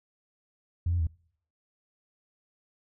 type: tone with pitch steps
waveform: sine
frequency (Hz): 85.7 / 87 / 80.6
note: F2 / F2 / E2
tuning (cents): -32 / -6 / -38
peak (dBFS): -23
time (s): 0.86-1.07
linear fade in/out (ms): 5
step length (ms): 70
effects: noise-tail reverb RT60 0.6 s tail -25 dB re dry + tanh soft clip ceiling -19 dBFS